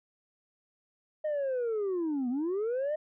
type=linear two-way sweep; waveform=sine; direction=down then up; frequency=622.3 to 237.2 to 622.3 Hz; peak=-26 dBFS; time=1.24-2.96 s; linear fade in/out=10 ms; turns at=2.29 s; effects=tanh soft clip ceiling -27 dBFS